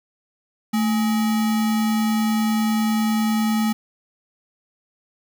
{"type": "tone with sample-and-hold", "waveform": "sine", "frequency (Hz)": 220, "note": "A3", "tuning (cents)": 0, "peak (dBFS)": -17, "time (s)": [0.73, 3.73], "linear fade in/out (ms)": 10, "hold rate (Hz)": 1050, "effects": []}